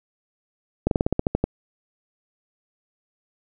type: slowing click train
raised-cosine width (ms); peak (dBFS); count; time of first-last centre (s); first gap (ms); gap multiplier
2; -6; 10; 0.87-1.44; 42; 1.1
effects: none